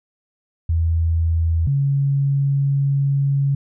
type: tone pair in turn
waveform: sine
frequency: 82.41 / 139.2 Hz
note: E2 / C#3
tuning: 0 / +8 cents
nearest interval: major sixth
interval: 908 cents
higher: second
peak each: -15 / -15 dBFS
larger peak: neither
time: 0.69-1.67 / 1.67-3.55 s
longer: second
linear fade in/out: 5 ms
effects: none